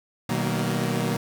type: chord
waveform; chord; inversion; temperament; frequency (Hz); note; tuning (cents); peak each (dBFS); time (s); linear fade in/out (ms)
sawtooth; B major seventh; none; equal with one note detuned; 123.47 / 155.56 / 189.32 / 233.1; B2 / D#3 / F#3 / A#3; 0 / 0 / +40 / 0; -25; 0.29-1.17; 5
effects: 8-bit